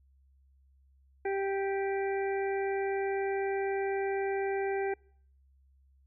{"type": "harmonic tone", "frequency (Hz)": 392, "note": "G4", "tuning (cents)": 0, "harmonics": [1, 2, 4, 5, 6], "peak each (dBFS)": [-30, -36, -42, -44, -46], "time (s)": [1.25, 4.94], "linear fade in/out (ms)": 5, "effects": ["noise-tail reverb RT60 0.6 s tail -26 dB re dry", "added 67 Hz sine -61 dBFS peak until 6.06 s"]}